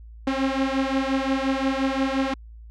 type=beating tone pair; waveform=sawtooth; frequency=265.7 / 271.4 Hz; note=C4 / C#4; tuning=+27 / -36 cents; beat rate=5.7 Hz; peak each=-20 / -21 dBFS; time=0.27-2.34 s; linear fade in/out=5 ms; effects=added 56 Hz sine -40 dBFS peak until 2.7 s + low-pass 4000 Hz 12 dB/octave